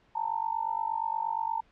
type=tone with amplitude modulation; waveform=sine; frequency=901 Hz; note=A5; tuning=41 cents sharp; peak=-24 dBFS; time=0.15-1.61 s; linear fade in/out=10 ms; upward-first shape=sine; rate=48.5 Hz; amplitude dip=95%; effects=pink hiss -64 dBFS RMS until 1.71 s + low-pass 3000 Hz 12 dB/octave